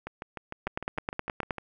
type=two click trains; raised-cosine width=0.5 ms; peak=-21 / -14 dBFS; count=11 / 9; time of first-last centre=0.07-1.583 / 0.67-1.508 s; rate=6.61 / 9.55 Hz; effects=none